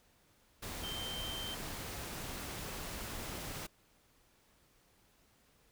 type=tone in noise; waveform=sine; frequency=3125 Hz; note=G7; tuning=6 cents flat; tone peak=-41 dBFS; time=0.83-1.55 s; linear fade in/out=10 ms; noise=pink; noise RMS=-43 dBFS; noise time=0.62-3.67 s; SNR=-1 dB; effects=pink hiss -69 dBFS RMS until 5.71 s